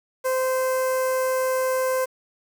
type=tone with notch filter; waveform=sawtooth; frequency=518 Hz; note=C5; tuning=17 cents flat; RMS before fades=-23 dBFS; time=0.24-2.06 s; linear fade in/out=20 ms; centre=3500 Hz; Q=0.53; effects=8-bit